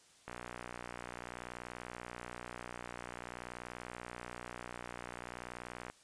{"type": "click train", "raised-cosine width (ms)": 0.5, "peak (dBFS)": -28, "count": 341, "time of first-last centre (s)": [0.28, 5.9], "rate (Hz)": 60.5, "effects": ["white hiss -64 dBFS RMS until 6.03 s", "resampled to 22050 Hz"]}